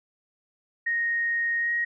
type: tone with pitch glide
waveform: sine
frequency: 1864.7 to 1884.2 Hz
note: A#6 to A#6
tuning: 0 to +18 cents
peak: -23 dBFS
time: 0.86-1.85 s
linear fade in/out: 10 ms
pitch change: +18 cents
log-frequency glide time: 1.59-1.72 s
effects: none